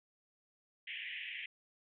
pink band-pass noise, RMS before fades -44 dBFS, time 0.87-1.46 s, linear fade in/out 5 ms, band 1800 to 3200 Hz, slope 96 dB/octave, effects none

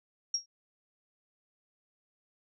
sine tone with exponential decay, 5600 Hz, F8, 4 cents sharp, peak -24 dBFS, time 0.34-0.46 s, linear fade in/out 5 ms, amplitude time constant 24 ms, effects none

